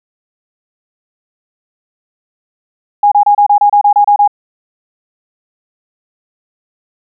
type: tone bursts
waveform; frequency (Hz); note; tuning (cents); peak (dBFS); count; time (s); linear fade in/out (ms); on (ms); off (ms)
sine; 822; G#5; -18; -4; 11; 3.03-4.277; 5; 87; 29
effects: none